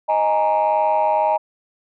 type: chord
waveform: sine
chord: D# suspended fourth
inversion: none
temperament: equal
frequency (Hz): 622.3 / 830.6 / 932.3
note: D#5 / G#5 / A#5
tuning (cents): 0 / 0 / 0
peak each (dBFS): -18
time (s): 0.08-1.38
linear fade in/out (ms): 20
effects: tanh soft clip ceiling -10 dBFS